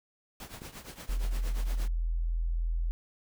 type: noise with tremolo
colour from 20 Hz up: pink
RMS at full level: -42 dBFS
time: 0.4-1.88 s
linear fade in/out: 2 ms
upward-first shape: triangle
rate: 8.6 Hz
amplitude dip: 85%
type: click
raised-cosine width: 3 ms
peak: -30 dBFS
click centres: 0.619 s
type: tone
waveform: sine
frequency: 41.63 Hz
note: E1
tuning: 18 cents sharp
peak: -27 dBFS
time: 1.09-2.91 s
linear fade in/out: 0 ms
effects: none